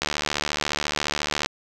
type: click train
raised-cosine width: 0.2 ms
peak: -6 dBFS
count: 108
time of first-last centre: 0.02-1.46 s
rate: 74.3 Hz
effects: none